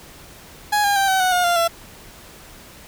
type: tone with pitch steps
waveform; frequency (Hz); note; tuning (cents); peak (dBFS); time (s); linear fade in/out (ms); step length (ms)
30% pulse; 833 / 808.4 / 784.4 / 761.2 / 738.7 / 716.8 / 695.6 / 675; G#5 / G#5 / G5 / F#5 / F#5 / F5 / F5 / E5; +5 / -47 / +1 / +49 / -3 / +45 / -7 / +41; -13; 0.72-1.68; 10; 120
effects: pink hiss -43 dBFS RMS until 2.87 s